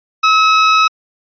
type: tone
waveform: sawtooth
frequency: 1287 Hz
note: E6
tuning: 42 cents flat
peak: -4 dBFS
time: 0.23-0.88 s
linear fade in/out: 10 ms
effects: resampled to 11025 Hz